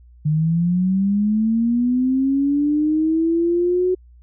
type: linear sweep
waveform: sine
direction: up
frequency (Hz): 149.2 to 370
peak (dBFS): -15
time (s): 0.25-3.95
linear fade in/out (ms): 10
effects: added 60 Hz sine -44 dBFS peak until 4.22 s